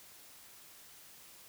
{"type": "silence", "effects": ["white hiss -56 dBFS RMS until 1.48 s"]}